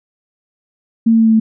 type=tone with pitch steps; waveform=sine; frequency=227.2 / 225.6 / 224.1 / 222.5 / 221 Hz; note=A#3 / A3 / A3 / A3 / A3; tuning=-44 / +44 / +32 / +20 / +8 cents; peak=-7 dBFS; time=1.06-1.4 s; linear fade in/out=10 ms; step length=68 ms; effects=none